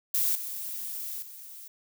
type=noise with level steps; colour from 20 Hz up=violet; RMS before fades=-26 / -36 / -45 dBFS; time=0.14-1.68 s; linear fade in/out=5 ms; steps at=0.35 / 1.22 s; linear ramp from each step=5 ms; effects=none